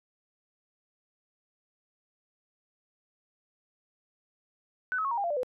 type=tone with pitch steps; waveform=sine; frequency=1500 / 1283.4 / 1098.1 / 939.5 / 803.8 / 687.8 / 588.4 / 503.5 Hz; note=F#6 / E6 / C#6 / A#5 / G5 / F5 / D5 / B4; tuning=+23 / -47 / -17 / +13 / +43 / -27 / +3 / +33 cents; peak=-27 dBFS; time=4.92-5.432 s; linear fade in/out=0 ms; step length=64 ms; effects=none